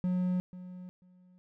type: tone with echo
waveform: triangle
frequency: 181.5 Hz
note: F#3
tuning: 33 cents flat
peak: -25 dBFS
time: 0.04-0.4 s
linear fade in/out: 0 ms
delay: 490 ms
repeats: 2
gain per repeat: -15 dB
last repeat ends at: 1.38 s
effects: none